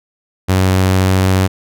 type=tone with pitch glide; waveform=sawtooth; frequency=93.8 to 94.34 Hz; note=F#2 to F#2; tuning=+24 to +34 cents; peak=-6 dBFS; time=0.48-1.48 s; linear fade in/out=20 ms; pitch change=+10 cents; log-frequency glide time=0.76-1.32 s; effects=none